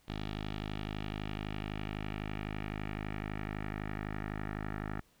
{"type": "tone with low-pass filter sweep", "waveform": "10% pulse", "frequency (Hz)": 51.91, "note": "G#1", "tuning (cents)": 0, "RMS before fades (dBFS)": -39, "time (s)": [0.08, 5.01], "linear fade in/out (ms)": 5, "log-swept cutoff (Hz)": [3600, 1700], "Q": 2.4, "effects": ["pink hiss -68 dBFS RMS until 5.2 s"]}